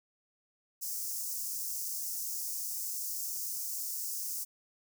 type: high-pass noise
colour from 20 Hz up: white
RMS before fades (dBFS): -37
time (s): 0.81-4.45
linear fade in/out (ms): 20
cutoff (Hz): 5200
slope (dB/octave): 48
effects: none